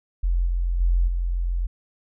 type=tone with level steps; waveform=sine; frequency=43.65 Hz; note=F1; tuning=in tune; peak=-18 / -20 / -16 / -21 dBFS; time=0.23-1.67 s; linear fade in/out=10 ms; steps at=0.46 / 0.8 / 1.07 s; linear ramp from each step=10 ms; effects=none